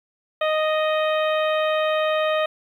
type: harmonic tone with a mistuned harmonic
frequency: 621 Hz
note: D#5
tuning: 3 cents flat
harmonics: 1 / 2 / 3 / 4 / 5 / 6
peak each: -20 / -26 / -30 / -32 / -34 / -36 dBFS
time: 0.41-2.46 s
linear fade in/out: 5 ms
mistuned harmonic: 4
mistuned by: +16 cents
effects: 9-bit